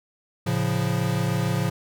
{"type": "chord", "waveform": "square", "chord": "A augmented", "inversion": "none", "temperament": "equal with one note detuned", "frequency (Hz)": [111.86, 138.59, 174.61], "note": ["A2", "C#3", "E#3"], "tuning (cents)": [29, 0, 0], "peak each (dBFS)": -27, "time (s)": [0.46, 1.7], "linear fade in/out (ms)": 10, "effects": []}